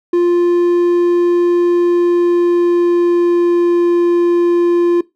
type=tone with pitch glide; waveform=triangle; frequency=349.3 to 346.9 Hz; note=F4 to F4; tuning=0 to -12 cents; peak=-7 dBFS; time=0.13-5.01 s; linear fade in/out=5 ms; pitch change=-12 cents; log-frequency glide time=1.74-3.91 s; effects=noise-tail reverb RT60 0.2 s tail -20 dB re dry